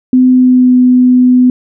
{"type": "tone with pitch glide", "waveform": "sine", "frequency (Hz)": [254.6, 250.9], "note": ["C4", "B3"], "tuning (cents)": [-47, 28], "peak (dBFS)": -3, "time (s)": [0.13, 1.5], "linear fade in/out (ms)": 2, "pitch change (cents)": -25, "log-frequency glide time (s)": [0.29, 0.76], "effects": []}